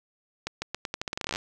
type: accelerating click train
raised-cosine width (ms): 0.2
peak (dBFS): -13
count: 18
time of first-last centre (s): 0.47-1.359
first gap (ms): 150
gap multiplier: 0.84
effects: none